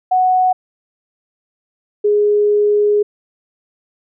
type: tone pair in turn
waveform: sine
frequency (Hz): 740 / 415.3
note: F#5 / G#4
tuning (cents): 0 / 0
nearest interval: minor seventh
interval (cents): 1000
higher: first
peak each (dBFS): -10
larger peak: neither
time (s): 0.11-0.53 / 2.04-3.03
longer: second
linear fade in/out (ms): 10
effects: none